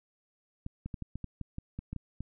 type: clicks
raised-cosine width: 5 ms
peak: -25 dBFS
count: 12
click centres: 0.664 / 0.86 / 0.942 / 1.023 / 1.156 / 1.243 / 1.413 / 1.584 / 1.79 / 1.93 / 1.963 / 2.206 s
effects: none